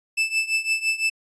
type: tone with tremolo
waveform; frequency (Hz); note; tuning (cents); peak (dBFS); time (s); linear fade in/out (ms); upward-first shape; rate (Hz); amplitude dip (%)
40% pulse; 2637; E7; 0; -16; 0.17-1.1; 10; triangle; 5.9; 90
effects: resampled to 22050 Hz